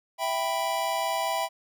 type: chord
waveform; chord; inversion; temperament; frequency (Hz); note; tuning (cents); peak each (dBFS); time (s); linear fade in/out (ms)
square; E minor; none; equal; 659.3 / 784 / 987.8; E5 / G5 / B5; 0 / 0 / 0; -31; 0.18-1.49; 50
effects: none